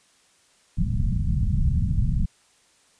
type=low-pass noise; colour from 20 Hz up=pink; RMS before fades=-22 dBFS; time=0.77-2.26 s; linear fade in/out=10 ms; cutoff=200 Hz; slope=48 dB/octave; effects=white hiss -60 dBFS RMS until 2.99 s + resampled to 22050 Hz